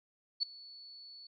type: tone with ADSR envelope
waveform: sine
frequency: 4435 Hz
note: C#8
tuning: in tune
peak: -26 dBFS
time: 0.4-1.27 s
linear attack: 29 ms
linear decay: 5 ms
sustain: -23 dB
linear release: 4 ms
effects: none